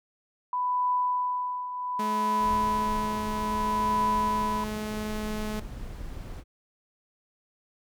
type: tone with tremolo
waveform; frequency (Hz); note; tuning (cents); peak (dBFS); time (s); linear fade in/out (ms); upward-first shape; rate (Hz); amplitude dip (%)
sine; 994; B5; +11; -22; 0.53-4.64; 2; triangle; 0.64; 70
type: tone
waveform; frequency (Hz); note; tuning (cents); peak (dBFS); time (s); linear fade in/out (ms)
sawtooth; 213.8; A3; -49; -27; 1.99-5.6; 5
type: noise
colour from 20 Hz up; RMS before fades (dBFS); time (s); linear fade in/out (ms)
brown; -38; 2.39-6.44; 50
effects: none